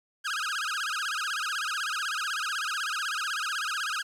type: tone with vibrato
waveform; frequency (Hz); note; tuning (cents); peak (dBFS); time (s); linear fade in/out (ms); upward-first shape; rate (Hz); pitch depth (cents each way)
sawtooth; 1432; F6; +43; -25; 0.24-4.03; 20; sine; 16; 260
effects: low-pass 9000 Hz 12 dB/octave + 10-bit